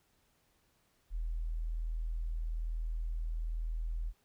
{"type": "tone", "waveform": "sine", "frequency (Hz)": 40.57, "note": "E1", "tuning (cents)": -27, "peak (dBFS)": -33, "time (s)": [1.1, 4.13], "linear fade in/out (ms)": 50, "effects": ["pink hiss -73 dBFS RMS until 4.24 s"]}